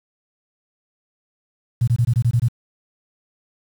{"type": "tone bursts", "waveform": "sine", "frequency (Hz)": 118.7, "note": "A#2", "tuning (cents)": 32, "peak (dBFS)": -13, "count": 8, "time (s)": [1.81, 2.485], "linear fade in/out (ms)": 10, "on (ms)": 66, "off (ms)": 21, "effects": ["7-bit"]}